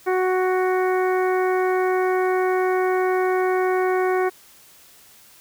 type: harmonic tone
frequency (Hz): 370.4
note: F#4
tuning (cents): +2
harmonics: 1 / 2 / 3 / 4 / 5 / 6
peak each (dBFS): -19 / -25 / -29 / -31 / -33 / -35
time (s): 0.06-4.3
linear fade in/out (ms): 20
effects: white hiss -50 dBFS RMS until 5.4 s